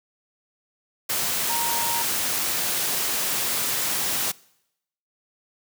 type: tone in noise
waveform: sine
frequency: 932.3 Hz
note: A#5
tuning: in tune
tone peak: -27 dBFS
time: 1.49-2.03 s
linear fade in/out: 10 ms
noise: white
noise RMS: -25 dBFS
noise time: 1.09-4.32 s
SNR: -5 dB
effects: noise-tail reverb RT60 0.8 s tail -23 dB re dry + high-pass 100 Hz 12 dB/octave